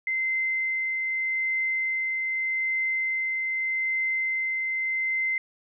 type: tone with tremolo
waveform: sine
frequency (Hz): 2072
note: C7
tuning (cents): -17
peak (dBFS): -23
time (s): 0.07-5.38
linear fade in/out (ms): 2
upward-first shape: triangle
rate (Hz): 0.82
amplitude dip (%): 25
effects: none